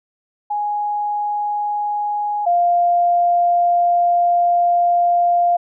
sine tone pair in turn, 830.6 / 698.4 Hz, G#5 / F5, 0 / 0 cents, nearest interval minor third, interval 300 cents, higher first, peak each -18 / -12 dBFS, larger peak second, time 0.5-2.46 / 2.46-5.57 s, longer second, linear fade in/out 10 ms, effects none

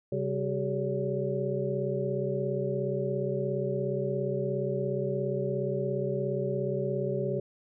sine tone cluster, 133 / 194.8 / 380.6 / 417.7 / 567 Hz, C3 / G3 / F#4 / G#4 / C#5, +29 / -11 / +49 / +10 / +39 cents, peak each -33 / -36 / -33 / -34 / -34 dBFS, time 0.12-7.4 s, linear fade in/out 5 ms, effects none

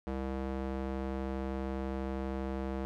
square tone with band-pass filter, 66.2 Hz, C2, 21 cents sharp, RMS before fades -36 dBFS, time 0.07-2.85 s, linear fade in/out 0 ms, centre 420 Hz, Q 0.62, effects none

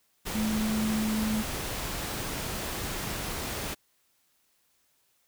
sine tone in noise, 216.7 Hz, A3, 26 cents flat, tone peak -26 dBFS, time 0.34-1.43 s, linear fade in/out 20 ms, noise pink, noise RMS -34 dBFS, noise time 0.25-3.75 s, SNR +5 dB, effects white hiss -70 dBFS RMS until 5.27 s

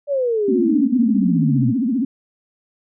sine exponential sweep, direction down, 587.3 to 116.54 Hz, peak -16 dBFS, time 0.07-1.74 s, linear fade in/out 50 ms
sine tone with vibrato, 246.9 Hz, B3, in tune, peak -16 dBFS, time 0.48-2.05 s, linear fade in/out 5 ms, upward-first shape triangle, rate 15 Hz, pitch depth 270 cents each way
effects none

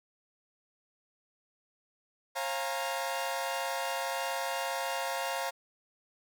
sawtooth chord, Bb minor seventh, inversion first, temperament equal with one note detuned, 540.1 / 698.5 / 830.6 / 932.3 Hz, Db5 / F5 / Ab5 / Bb5, -45 / 0 / 0 / 0 cents, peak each -33 / -33 / -37 / -33 dBFS, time 2.35-5.51 s, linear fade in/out 20 ms, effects none

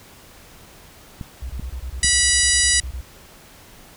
clicks, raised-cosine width 5 ms, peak -18 dBFS, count 3, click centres 1.212 / 1.596 / 2.046 s
sine tone bursts, 62.8 Hz, B1, 30 cents sharp, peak -26 dBFS, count 16, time 1.42-3.011 s, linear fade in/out 5 ms, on 76 ms, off 25 ms
harmonic tone, 975 Hz, B5, 23 cents flat, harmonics 2 / 3 / 4 / 5 / 6 / 7 / 8 / 9 / 10, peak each -22 / -27 / -25 / -23 / -25 / -26 / -22 / -24 / -23 dBFS, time 2.03-2.8 s, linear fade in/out 2 ms
effects pink hiss -46 dBFS RMS until 3.96 s

